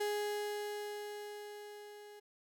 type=tone with level ramp; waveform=35% pulse; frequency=415.3 Hz; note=G#4; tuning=in tune; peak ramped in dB=-31 to -50 dBFS; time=0-2.2 s; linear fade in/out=10 ms; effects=none